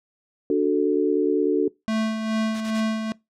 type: chord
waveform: sine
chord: D major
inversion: none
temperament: equal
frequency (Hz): 293.7 / 370 / 440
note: D4 / F#4 / A4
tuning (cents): 0 / 0 / 0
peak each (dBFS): -22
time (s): 0.5-1.68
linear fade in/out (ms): 2
type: tone with tremolo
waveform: square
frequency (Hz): 220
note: A3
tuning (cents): 0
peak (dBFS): -21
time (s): 1.88-3.12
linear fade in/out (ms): 0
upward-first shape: sine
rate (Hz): 2.4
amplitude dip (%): 50
type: noise bursts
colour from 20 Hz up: white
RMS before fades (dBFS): -36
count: 3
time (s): 2.54-2.811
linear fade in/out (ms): 10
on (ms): 69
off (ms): 32
effects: noise-tail reverb RT60 0.2 s tail -22 dB re dry + low-pass 6000 Hz 12 dB/octave